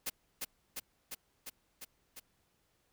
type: noise with echo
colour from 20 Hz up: white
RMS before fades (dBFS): -36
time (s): 0.06-0.1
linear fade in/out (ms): 10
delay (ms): 350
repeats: 6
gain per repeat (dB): -2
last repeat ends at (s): 2.2
effects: pink hiss -75 dBFS RMS until 2.92 s